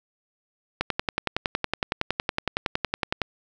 click train, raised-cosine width 0.3 ms, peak -7 dBFS, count 27, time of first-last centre 0.81-3.217 s, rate 10.8 Hz, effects none

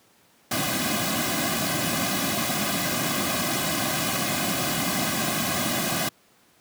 pink noise with comb filter, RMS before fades -25 dBFS, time 0.51-6.09 s, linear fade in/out 5 ms, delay 2.2 ms, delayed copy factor -0.9, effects pink hiss -59 dBFS RMS until 6.6 s + high-pass 150 Hz 12 dB/octave

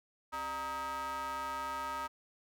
square ring-modulated tone, 166.9 Hz, E3, 22 cents sharp, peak -34 dBFS, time 0.32-2.08 s, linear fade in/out 20 ms, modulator 1100 Hz, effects none

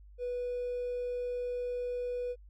triangle tone with hard clipping, 491.3 Hz, B4, 9 cents flat, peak -33 dBFS, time 0.18-2.36 s, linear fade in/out 50 ms, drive 4 dB, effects added 50 Hz sine -51 dBFS peak until 2.49 s

